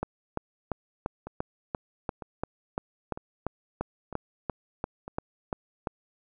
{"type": "two click trains", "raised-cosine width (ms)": 1, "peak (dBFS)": [-15, -24], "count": [18, 5], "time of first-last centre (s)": [[0.03, 5.872], [1.27, 5.08]], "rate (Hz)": [2.91, 1.05], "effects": []}